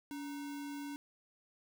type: tone with sample-and-hold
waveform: sine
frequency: 285.4 Hz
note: D4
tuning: 49 cents flat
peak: -40 dBFS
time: 0.11-0.96 s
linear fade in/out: 0 ms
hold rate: 1225 Hz
effects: none